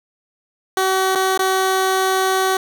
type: tone with dropouts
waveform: 15% pulse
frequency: 379.1 Hz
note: F#4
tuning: 42 cents sharp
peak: -9 dBFS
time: 0.77-2.57 s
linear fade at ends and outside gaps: 2 ms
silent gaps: 1.151-1.156 / 1.376-1.392 s
effects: none